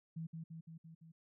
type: tone with echo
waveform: sine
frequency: 162.8 Hz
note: E3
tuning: 21 cents flat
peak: -40 dBFS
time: 0.16-0.27 s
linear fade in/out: 10 ms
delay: 170 ms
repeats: 5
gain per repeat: -3 dB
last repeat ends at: 1.12 s
effects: none